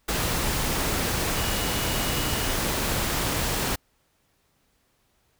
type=tone in noise; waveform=sine; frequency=2907 Hz; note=F#7; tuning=31 cents flat; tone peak=-37 dBFS; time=1.36-2.52 s; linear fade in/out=10 ms; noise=pink; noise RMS=-26 dBFS; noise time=0.08-3.76 s; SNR=-14 dB; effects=pink hiss -68 dBFS RMS until 5.39 s